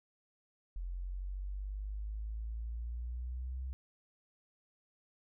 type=exponential sweep; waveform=sine; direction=up; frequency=43.64 to 65.41 Hz; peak=-37 dBFS; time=0.76-3.73 s; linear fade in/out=0 ms; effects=none